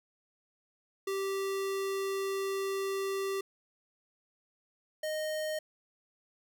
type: tone pair in turn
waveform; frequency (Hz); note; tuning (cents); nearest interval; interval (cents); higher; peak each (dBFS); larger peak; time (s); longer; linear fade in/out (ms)
square; 390 / 619.1; G4 / D#5; -9 / -9; minor sixth; 800; second; -32 / -33; first; 1.07-3.41 / 5.03-5.59; first; 5
effects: none

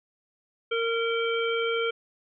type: harmonic tone with a mistuned harmonic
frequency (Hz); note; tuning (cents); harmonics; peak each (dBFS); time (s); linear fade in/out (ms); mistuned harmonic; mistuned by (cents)
460.6; A#4; -21; 1 / 3 / 5 / 7; -26 / -31 / -33 / -34; 0.71-1.91; 10; 7; -42
effects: none

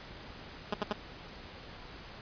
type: tone bursts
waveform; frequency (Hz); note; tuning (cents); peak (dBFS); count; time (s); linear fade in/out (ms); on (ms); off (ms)
10% pulse; 207.7; G#3; 0; -21; 3; 0.72-0.927; 5; 21; 72
effects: pink hiss -48 dBFS RMS until 2.21 s + resampled to 11025 Hz

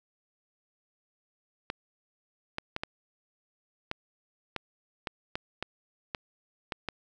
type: clicks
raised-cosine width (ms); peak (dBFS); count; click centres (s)
0.3; -16; 12; 1.701 / 2.584 / 2.764 / 2.835 / 3.914 / 4.563 / 5.072 / 5.355 / 5.626 / 6.148 / 6.722 / 6.887
effects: none

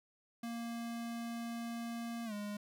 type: tone with pitch glide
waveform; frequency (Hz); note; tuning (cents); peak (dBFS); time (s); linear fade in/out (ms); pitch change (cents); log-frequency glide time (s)
square; 233.1 to 206.5; A#3 to G#3; 0 to -10; -40; 0.43-2.57; 5; -210; 2.25-2.33
effects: none

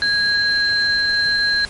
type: tone pair together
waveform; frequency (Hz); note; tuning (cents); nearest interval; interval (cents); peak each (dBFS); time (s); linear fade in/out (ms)
sine; 1647 / 4123; G#6 / C8; -15 / -26; octave + major third; 1589; -17 / -18; 0.02-1.65; 0
effects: pink hiss -36 dBFS RMS until 1.69 s + MP3 48 kbps

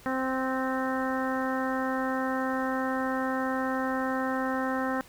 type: harmonic tone with a mistuned harmonic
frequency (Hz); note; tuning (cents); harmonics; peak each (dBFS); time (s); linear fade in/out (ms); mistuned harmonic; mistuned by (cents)
261.6; C4; 0; 1 / 2 / 3 / 4 / 5 / 6 / 7; -30 / -33 / -35 / -36 / -37 / -38 / -38; 0.06-5.01; 0; 6; -18
effects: pink hiss -53 dBFS RMS until 5.08 s

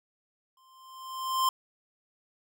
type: tone with exponential growth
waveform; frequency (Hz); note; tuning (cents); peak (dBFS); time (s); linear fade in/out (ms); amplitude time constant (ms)
square; 1046; C6; -1; -22; 0.57-1.49; 2; 200
effects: none

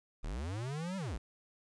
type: linear two-way sweep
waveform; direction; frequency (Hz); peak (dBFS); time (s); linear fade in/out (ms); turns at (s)
square; up then down; 30.87 to 197.7 to 37.42; -37; 0.23-1.18; 10; 0.97
effects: resampled to 22050 Hz + 11-bit

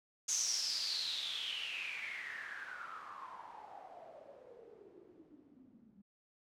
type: noise with low-pass filter sweep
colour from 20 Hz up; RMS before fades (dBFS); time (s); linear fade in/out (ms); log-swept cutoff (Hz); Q
blue; -43; 0.28-6.02; 10; 6500 to 200; 9.2
effects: none

